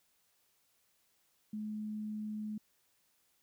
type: tone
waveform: sine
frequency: 213.2 Hz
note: G#3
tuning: 46 cents sharp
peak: -37 dBFS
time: 1.53-2.58 s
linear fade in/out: 5 ms
effects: white hiss -74 dBFS RMS until 3.42 s